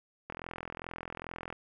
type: click train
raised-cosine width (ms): 0.5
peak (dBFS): -24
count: 53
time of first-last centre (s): 0.3-1.526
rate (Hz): 42.4
effects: none